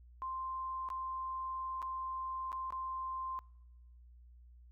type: tone with dropouts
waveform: sine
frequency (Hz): 1046.5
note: C6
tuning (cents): 0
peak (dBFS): -37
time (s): 0.22-3.39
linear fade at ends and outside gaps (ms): 0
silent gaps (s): 0.888-0.902 / 1.819-1.826 / 2.519-2.528 / 2.705-2.724
effects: noise-tail reverb RT60 0.9 s tail -25 dB re dry + added 60 Hz sine -55 dBFS peak until 4.71 s